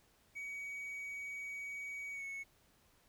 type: tone with pitch glide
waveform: triangle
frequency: 2259 to 2204 Hz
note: C#7 to C#7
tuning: +32 to -11 cents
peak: -40 dBFS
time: 0.35-2.44 s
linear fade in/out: 20 ms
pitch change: -43 cents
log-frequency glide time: 2.12-2.24 s
effects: pink hiss -70 dBFS RMS until 3.08 s